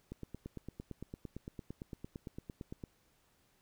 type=click train; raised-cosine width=3 ms; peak=-30 dBFS; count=25; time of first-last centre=0.12-2.838 s; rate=8.83 Hz; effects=pink hiss -72 dBFS RMS until 3.61 s